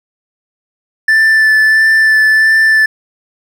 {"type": "tone with vibrato", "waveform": "triangle", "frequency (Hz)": 1760, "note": "A6", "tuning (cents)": 0, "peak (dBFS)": -4, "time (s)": [1.08, 2.86], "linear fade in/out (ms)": 5, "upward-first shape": "sine", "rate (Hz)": 1.5, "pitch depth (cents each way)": 13, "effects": []}